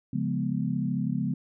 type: chord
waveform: sine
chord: C# dominant seventh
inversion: none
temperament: equal with one note detuned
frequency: 138.59 / 174.61 / 207.7 / 245.8 Hz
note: C#3 / E#3 / G#3 / B3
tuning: 0 / 0 / 0 / -8 cents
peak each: -31 dBFS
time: 0.13-1.34 s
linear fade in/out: 5 ms
effects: none